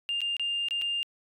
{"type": "tone with dropouts", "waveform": "sine", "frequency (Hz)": 2804, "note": "F7", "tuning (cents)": 6, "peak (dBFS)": -26, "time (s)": [0.09, 1.03], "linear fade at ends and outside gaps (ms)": 0, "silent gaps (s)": [[0.206, 0.216], [0.367, 0.396], [0.685, 0.709], [0.815, 0.82]], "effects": ["tanh soft clip ceiling -23 dBFS"]}